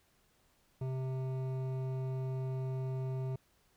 sine tone with hard clipping, 130.81 Hz, C3, in tune, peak -36 dBFS, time 0.81-3.36 s, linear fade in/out 5 ms, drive 12 dB, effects pink hiss -71 dBFS RMS until 3.76 s

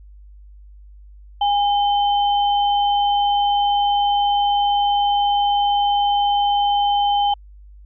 sine tone pair together, 815 / 3077 Hz, G#5 / G7, -33 / -33 cents, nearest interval octave + major seventh, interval 2300 cents, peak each -15 / -25 dBFS, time 1.41-7.34 s, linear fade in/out 5 ms, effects added 50 Hz sine -40 dBFS peak until 7.85 s

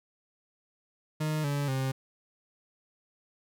40% pulse tone with pitch steps, 154.3 / 143.14 / 132.78 Hz, D#3 / D3 / C3, -14 / -44 / +26 cents, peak -27 dBFS, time 1.2-1.92 s, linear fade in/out 10 ms, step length 240 ms, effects none

